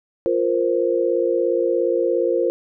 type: chord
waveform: sine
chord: F suspended fourth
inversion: none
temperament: equal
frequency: 349.2 / 466.2 / 523.3 Hz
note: F4 / Bb4 / C5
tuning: 0 / 0 / 0 cents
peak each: -21 dBFS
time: 0.26-2.5 s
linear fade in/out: 0 ms
effects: none